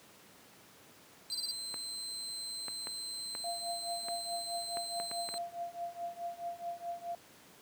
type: tone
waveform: 30% pulse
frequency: 4105 Hz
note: C8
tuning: 34 cents flat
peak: -36 dBFS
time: 1.3-5.38 s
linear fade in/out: 0 ms
type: tone bursts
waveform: triangle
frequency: 4682 Hz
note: D8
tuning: 6 cents flat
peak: -33 dBFS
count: 4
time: 1.32-1.512 s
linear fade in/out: 2 ms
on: 27 ms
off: 28 ms
type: clicks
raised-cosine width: 0.5 ms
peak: -27 dBFS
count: 10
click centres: 1.742 / 2.683 / 2.871 / 3.351 / 4.085 / 4.771 / 5 / 5.114 / 5.289 / 5.341 s
type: tone with tremolo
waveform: sine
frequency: 691 Hz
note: F5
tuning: 19 cents flat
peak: -34 dBFS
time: 3.44-7.15 s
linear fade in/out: 2 ms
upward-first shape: triangle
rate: 4.7 Hz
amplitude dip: 95%
effects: pink hiss -58 dBFS RMS until 7.61 s + high-pass 150 Hz 12 dB/octave